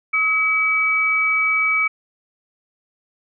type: tone pair together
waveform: sine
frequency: 1281.9 / 2284 Hz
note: E6 / D7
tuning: -49 / -49 cents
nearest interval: minor seventh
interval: 1000 cents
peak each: -23 / -16 dBFS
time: 0.13-1.88 s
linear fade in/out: 10 ms
effects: none